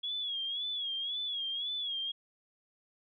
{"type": "tone with vibrato", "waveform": "sine", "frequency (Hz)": 3336, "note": "G#7", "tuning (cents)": 7, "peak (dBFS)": -33, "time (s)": [0.03, 2.12], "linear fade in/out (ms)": 10, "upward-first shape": "sine", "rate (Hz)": 1.9, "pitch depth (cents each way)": 87, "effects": []}